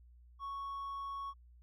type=tone with hard clipping; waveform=sine; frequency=1108.7 Hz; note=C#6; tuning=in tune; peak=-40 dBFS; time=0.39-1.34 s; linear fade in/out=50 ms; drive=2 dB; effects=added 60 Hz sine -57 dBFS peak until 1.62 s